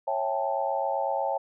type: chord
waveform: sine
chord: A dominant seventh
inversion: first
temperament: just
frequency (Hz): 550 / 660 / 792 / 880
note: C#5 / E5 / G5 / A5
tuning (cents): -14 / +2 / +18 / 0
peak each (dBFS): -30 / -32 / -30 / -31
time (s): 0.07-1.38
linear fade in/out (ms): 10
effects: none